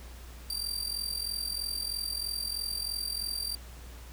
sawtooth tone with amplitude modulation, 4699 Hz, D8, in tune, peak -26 dBFS, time 0.5-3.55 s, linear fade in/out 2 ms, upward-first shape sine, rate 43.1 Hz, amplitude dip 75%, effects added 60 Hz sine -44 dBFS peak until 4.12 s + pink hiss -52 dBFS RMS until 4.12 s

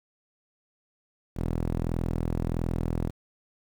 sawtooth tone with band-pass filter, 41.49 Hz, E1, 12 cents sharp, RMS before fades -29 dBFS, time 1.35-3.12 s, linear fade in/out 50 ms, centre 200 Hz, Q 0.55, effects 8-bit

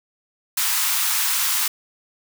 white high-pass noise, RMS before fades -21 dBFS, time 0.57-1.68 s, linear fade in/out 5 ms, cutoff 860 Hz, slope 48 dB/octave, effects none

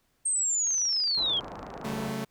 sine linear sweep, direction down, 8540 to 3136 Hz, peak -24 dBFS, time 0.25-1.4 s, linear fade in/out 10 ms
click train, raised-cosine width 0.2 ms, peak -30 dBFS, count 34, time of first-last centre 0.67-1.888 s, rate 27.1 Hz
white low-pass noise, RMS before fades -41 dBFS, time 1.17-2.12 s, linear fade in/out 5 ms, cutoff 1100 Hz, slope 24 dB/octave
sawtooth chord, F# minor, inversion second, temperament equal with one note detuned, 138.59 / 188.67 / 220 Hz, C#3 / F#3 / A3, 0 / +34 / 0 cents, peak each -33 / -34 / -29 dBFS, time 1.84-2.25 s, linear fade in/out 10 ms
effects pink hiss -71 dBFS RMS until 2.3 s

